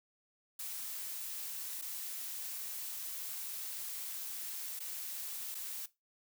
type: noise with dropouts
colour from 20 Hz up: blue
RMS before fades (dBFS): -42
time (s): 0.59-5.86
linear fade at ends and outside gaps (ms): 5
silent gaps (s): 1.815-1.821 / 4.793-4.802 / 5.546-5.55
effects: noise-tail reverb RT60 0.2 s tail -17 dB re dry